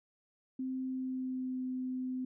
sine tone with pitch glide, 260 to 256 Hz, C4 to C4, -11 to -38 cents, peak -34 dBFS, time 0.59-2.25 s, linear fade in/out 5 ms, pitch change -27 cents, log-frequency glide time 0.85-1.63 s, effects none

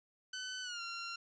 15% pulse tone with pitch glide, 1511 to 1377.6 Hz, F#6 to F6, +36 to -24 cents, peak -34 dBFS, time 0.33-1.16 s, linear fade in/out 5 ms, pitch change -160 cents, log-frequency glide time 0.62-0.81 s, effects resampled to 16000 Hz + 12-bit

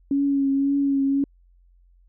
sine tone with vibrato, 277.2 Hz, C#4, in tune, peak -18 dBFS, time 0.11-1.24 s, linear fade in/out 2 ms, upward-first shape triangle, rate 1.9 Hz, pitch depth 30 cents each way, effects added 44 Hz sine -53 dBFS peak until 2.08 s

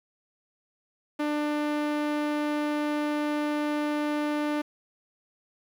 sawtooth tone with low-pass filter, 297.5 Hz, D4, 22 cents sharp, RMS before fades -28 dBFS, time 1.19-4.62 s, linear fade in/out 10 ms, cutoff 3400 Hz, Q 0.55, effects 9-bit

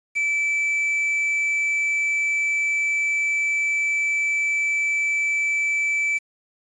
triangle tone with quantisation, 2315 Hz, D7, 25 cents flat, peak -18 dBFS, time 0.15-6.19 s, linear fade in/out 20 ms, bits 7, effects resampled to 22050 Hz

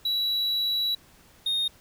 triangle tone pair in turn, 3916 / 3699 Hz, B7 / A#7, -15 / -14 cents, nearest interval minor second, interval 99 cents, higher first, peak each -22 dBFS, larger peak neither, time 0.05-0.95 / 1.46-1.68 s, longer first, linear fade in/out 5 ms, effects pink hiss -56 dBFS RMS until 1.8 s

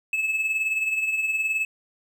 triangle tone with tremolo, 2600 Hz, E7, 24 cents flat, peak -18 dBFS, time 0.13-1.65 s, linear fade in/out 2 ms, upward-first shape triangle, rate 19 Hz, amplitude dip 60%, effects none

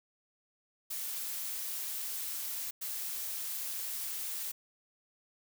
blue noise bursts at uneven times, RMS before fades -38 dBFS, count 2, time 0.9-2.71 / 2.81-4.52 s, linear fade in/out 10 ms, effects none

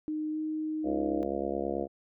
sine tone with pitch glide, 307.7 to 310.9 Hz, D#4 to D#4, -19 to -1 cents, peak -30 dBFS, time 0.08-1.23 s, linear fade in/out 0 ms, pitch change +18 cents, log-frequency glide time 0.31-0.38 s
harmonic tone, 69.3 Hz, C#2, in tune, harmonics 1 / 3 / 4 / 5 / 6 / 7 / 8 / 9 / 10, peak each -46 / -39 / -39 / -35 / -40 / -36 / -39 / -39 / -39 dBFS, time 0.83-1.88 s, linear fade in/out 50 ms
effects none

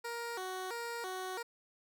15% pulse tone with vibrato, 418.2 Hz, G#4, 12 cents sharp, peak -32 dBFS, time 0.04-1.43 s, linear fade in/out 10 ms, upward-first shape square, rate 1.5 Hz, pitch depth 200 cents each way, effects none

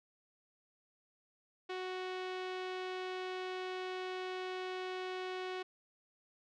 sawtooth tone with low-pass filter, 370 Hz, F#4, in tune, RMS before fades -41 dBFS, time 1.69-5.63 s, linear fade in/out 10 ms, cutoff 3400 Hz, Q 1.4, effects none

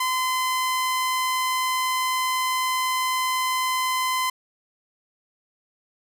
sawtooth tone, 1026 Hz, C6, 34 cents flat, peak -18 dBFS, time 0-4.3 s, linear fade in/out 5 ms, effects none

